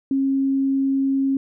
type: tone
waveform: sine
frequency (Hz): 271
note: C#4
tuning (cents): -39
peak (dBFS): -17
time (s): 0.11-1.37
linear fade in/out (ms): 2
effects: none